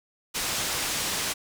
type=low-pass noise; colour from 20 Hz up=white; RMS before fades=-29 dBFS; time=0.34-1.34 s; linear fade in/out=20 ms; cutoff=8200 Hz; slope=12 dB/octave; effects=none